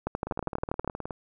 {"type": "two click trains", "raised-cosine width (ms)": 1, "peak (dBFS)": [-20, -14], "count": [17, 11], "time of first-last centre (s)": [[0.27, 1.108], [0.07, 0.876]], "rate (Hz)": [19.1, 12.4], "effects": []}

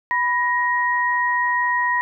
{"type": "tone pair together", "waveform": "sine", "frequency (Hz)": [987.8, 1882], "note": ["B5", "A#6"], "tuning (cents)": [0, 16], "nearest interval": "major seventh", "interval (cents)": 1116, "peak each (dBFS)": -20, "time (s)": [0.11, 2.01], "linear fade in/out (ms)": 0, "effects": []}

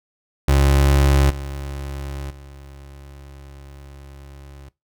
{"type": "tone with level steps", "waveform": "30% pulse", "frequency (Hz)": 69.3, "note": "C#2", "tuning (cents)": 0, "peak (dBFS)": [-10, -25, -36], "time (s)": [0.48, 4.69], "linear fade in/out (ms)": 5, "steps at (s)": [1.3, 2.3], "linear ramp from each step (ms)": 5, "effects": ["noise-tail reverb RT60 0.2 s tail -20 dB re dry"]}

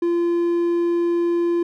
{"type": "tone", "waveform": "triangle", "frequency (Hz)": 343.6, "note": "F4", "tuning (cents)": -28, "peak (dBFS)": -15, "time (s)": [0.02, 1.63], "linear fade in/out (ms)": 5, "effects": []}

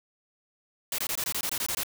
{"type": "noise bursts", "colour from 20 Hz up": "white", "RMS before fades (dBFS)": -30, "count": 11, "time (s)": [0.92, 1.834], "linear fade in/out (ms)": 2, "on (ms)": 64, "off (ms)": 21, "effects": []}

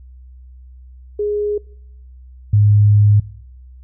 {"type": "tone pair in turn", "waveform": "sine", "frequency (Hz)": [415.3, 103.83], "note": ["G#4", "G#2"], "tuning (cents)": [0, 0], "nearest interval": "2 octaves", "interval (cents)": 2400, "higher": "first", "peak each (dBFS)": [-16, -8], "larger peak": "second", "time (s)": [[1.19, 1.58], [2.53, 3.2]], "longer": "second", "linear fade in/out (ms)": 5, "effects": ["noise-tail reverb RT60 0.8 s tail -25 dB re dry", "added 63 Hz sine -37 dBFS peak until 3.83 s"]}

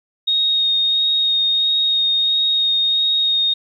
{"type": "tone with vibrato", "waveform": "sine", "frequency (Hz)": 3725, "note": "A#7", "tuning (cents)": -2, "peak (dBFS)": -14, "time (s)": [0.27, 3.54], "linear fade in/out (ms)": 10, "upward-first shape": "sine", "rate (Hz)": 1.5, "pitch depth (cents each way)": 11, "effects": ["9-bit"]}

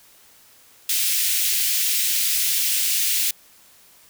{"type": "high-pass noise", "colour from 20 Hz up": "white", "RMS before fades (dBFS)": -21, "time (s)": [0.89, 3.31], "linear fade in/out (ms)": 5, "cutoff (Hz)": 2200, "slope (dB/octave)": 24, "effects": ["white hiss -52 dBFS RMS until 4.09 s"]}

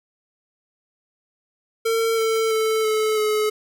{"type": "tone with pitch steps", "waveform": "square", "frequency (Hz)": [453.4, 446.6, 440, 433.4, 427], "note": ["A#4", "A4", "A4", "A4", "G#4"], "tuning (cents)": [-48, 26, 0, -26, 48], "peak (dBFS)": -19, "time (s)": [1.85, 3.5], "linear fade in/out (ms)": 10, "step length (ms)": 330, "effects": []}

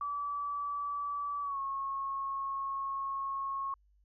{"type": "tone with pitch glide", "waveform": "sine", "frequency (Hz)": [1152, 1092.4], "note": ["D6", "C#6"], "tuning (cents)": [-34, -26], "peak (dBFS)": -33, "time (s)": [0.01, 3.74], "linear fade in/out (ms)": 2, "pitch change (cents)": -92, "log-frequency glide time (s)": [1.42, 1.59], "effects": ["added 50 Hz sine -64 dBFS peak until 4.04 s"]}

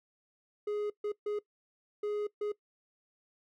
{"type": "tone bursts at uneven times", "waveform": "triangle", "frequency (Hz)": 416.7, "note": "G#4", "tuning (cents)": 6, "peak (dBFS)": -29, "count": 5, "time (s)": [[0.67, 0.9], [1.04, 1.12], [1.26, 1.39], [2.03, 2.27], [2.41, 2.52]], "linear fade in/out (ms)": 5, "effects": ["noise-tail reverb RT60 0.1 s tail -20 dB re dry"]}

